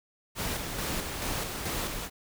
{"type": "noise with tremolo", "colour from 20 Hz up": "pink", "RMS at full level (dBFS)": -32, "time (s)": [0.35, 2.1], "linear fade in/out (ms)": 50, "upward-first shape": "square", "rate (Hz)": 2.3, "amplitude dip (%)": 35, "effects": []}